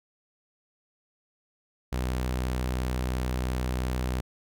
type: tone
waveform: sawtooth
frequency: 62.9 Hz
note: B1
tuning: 32 cents sharp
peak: -23 dBFS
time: 1.92-4.21 s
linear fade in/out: 10 ms
effects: none